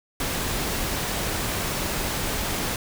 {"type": "noise", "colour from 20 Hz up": "pink", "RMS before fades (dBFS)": -27, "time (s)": [0.2, 2.76], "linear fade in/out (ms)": 2, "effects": []}